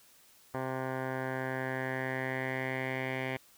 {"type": "tone with low-pass filter sweep", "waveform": "10% pulse", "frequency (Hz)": 130.81, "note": "C3", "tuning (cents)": 0, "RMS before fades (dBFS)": -35, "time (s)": [0.54, 3.37], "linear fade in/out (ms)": 5, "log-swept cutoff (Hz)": [1300, 2400], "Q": 4.1, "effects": ["white hiss -61 dBFS RMS until 3.57 s"]}